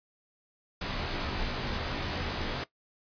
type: noise with comb filter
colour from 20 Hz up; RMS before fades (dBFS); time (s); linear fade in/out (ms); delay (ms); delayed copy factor
pink; -33; 0.81-2.64; 5; 19; -0.85
effects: noise-tail reverb RT60 0.1 s tail -17 dB re dry + resampled to 11025 Hz